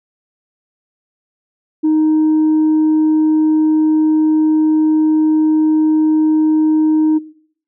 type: tone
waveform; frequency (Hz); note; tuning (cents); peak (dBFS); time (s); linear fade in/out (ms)
sine; 311.1; D#4; 0; -8; 1.83-7.19; 20
effects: noise-tail reverb RT60 0.6 s tail -20 dB re dry + tanh soft clip ceiling -8 dBFS